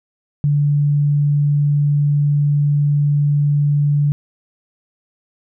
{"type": "tone", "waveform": "sine", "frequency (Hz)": 145.4, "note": "D3", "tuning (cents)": -17, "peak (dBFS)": -12, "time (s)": [0.44, 4.12], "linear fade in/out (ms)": 0, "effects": []}